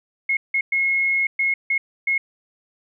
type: tone bursts at uneven times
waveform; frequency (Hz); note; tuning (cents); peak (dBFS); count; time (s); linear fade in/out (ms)
sine; 2166; C#7; -41; -17; 6; 0.29-0.37 / 0.54-0.61 / 0.72-1.27 / 1.39-1.54 / 1.7-1.78 / 2.07-2.18; 5
effects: none